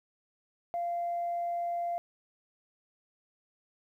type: tone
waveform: sine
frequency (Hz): 692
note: F5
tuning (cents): -16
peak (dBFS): -29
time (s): 0.74-1.98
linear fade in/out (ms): 0
effects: tanh soft clip ceiling -26 dBFS + 11-bit